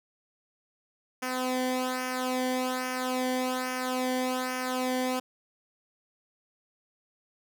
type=tone with flanger; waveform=sawtooth; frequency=254.9 Hz; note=C4; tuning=45 cents flat; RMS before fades=-30 dBFS; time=1.22-5.2 s; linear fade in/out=10 ms; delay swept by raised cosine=0.25 to 0.77 ms; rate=1.2 Hz; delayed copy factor=-0.75; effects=none